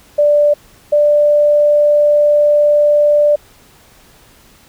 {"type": "tone pair in turn", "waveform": "sine", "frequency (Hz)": [588, 590.1], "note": ["D5", "D5"], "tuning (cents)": [2, 8], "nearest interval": "unison", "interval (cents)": 6, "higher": "second", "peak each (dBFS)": -7, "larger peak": "neither", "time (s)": [[0.18, 0.54], [0.92, 3.36]], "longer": "second", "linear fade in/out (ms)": 10, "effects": ["pink hiss -46 dBFS RMS until 4.68 s"]}